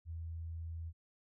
sine tone, 82.4 Hz, E2, in tune, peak -40 dBFS, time 0.05-0.93 s, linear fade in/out 50 ms, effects none

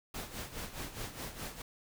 pink noise with tremolo, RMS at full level -40 dBFS, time 0.14-1.62 s, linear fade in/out 5 ms, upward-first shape sine, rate 4.8 Hz, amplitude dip 70%, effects none

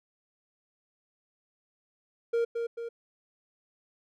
triangle tone with echo, 466.2 Hz, A#4, in tune, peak -22 dBFS, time 2.33-2.45 s, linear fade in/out 10 ms, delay 220 ms, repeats 2, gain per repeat -5 dB, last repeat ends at 2.89 s, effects none

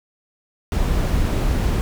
brown noise, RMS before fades -19 dBFS, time 0.72-1.81 s, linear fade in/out 0 ms, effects none

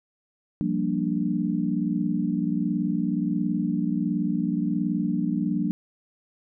sine chord, G minor seventh, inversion third, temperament equal, 174.61 / 196 / 233.1 / 293.7 Hz, F3 / G3 / Bb3 / D4, 0 / 0 / 0 / 0 cents, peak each -28 dBFS, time 0.61-5.71 s, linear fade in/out 0 ms, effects none

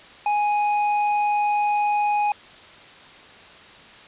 sine tone with tanh clipping, 830.6 Hz, G#5, in tune, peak -20 dBFS, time 0.26-2.32 s, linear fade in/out 2 ms, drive 9 dB, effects white hiss -45 dBFS RMS until 4.07 s + resampled to 8000 Hz

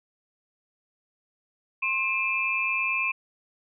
sine tone cluster, 1062 / 2398 / 2609 Hz, C6 / D7 / E7, +25 / +36 / -18 cents, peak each -32 / -27 / -27 dBFS, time 1.82-3.12 s, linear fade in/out 10 ms, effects none

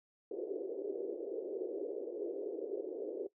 white band-pass noise, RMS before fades -40 dBFS, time 0.31-3.27 s, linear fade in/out 5 ms, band 350 to 480 Hz, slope 48 dB/octave, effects noise-tail reverb RT60 0.1 s tail -17 dB re dry

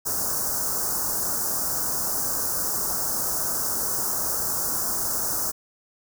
white band-stop noise, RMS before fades -26 dBFS, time 0.05-5.52 s, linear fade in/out 20 ms, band 1500 to 5200 Hz, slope 48 dB/octave, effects none

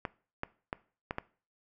clicks, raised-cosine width 0.5 ms, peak -18 dBFS, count 5, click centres 0.052 / 0.434 / 0.729 / 1.109 / 1.184 s, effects noise-tail reverb RT60 0.4 s tail -20 dB re dry

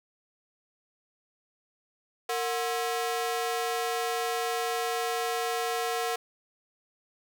sawtooth ring-modulated tone, 596 Hz, D5, 25 cents sharp, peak -21 dBFS, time 2.29-6.16 s, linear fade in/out 5 ms, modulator 134 Hz, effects none

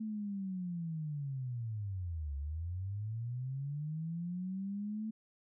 sine linear two-way sweep, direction down then up, 221 to 68.6 to 221 Hz, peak -36 dBFS, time 0-5.11 s, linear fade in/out 10 ms, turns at 2.36 s, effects none

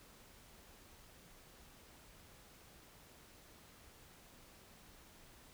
silence, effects pink hiss -61 dBFS RMS until 5.53 s

